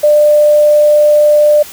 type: tone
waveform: sine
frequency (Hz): 596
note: D5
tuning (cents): +25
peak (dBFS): -4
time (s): 0.03-1.63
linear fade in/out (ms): 10
effects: white hiss -31 dBFS RMS until 1.72 s